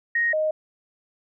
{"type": "tone pair in turn", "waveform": "sine", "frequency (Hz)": [1870, 621.2], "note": ["A#6", "D#5"], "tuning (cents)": [5, -3], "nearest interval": "octave + perfect fifth", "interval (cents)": 1908, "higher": "first", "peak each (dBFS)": [-19, -20], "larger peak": "first", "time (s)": [[0.15, 0.33], [0.33, 0.51]], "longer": "neither", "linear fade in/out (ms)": 5, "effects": []}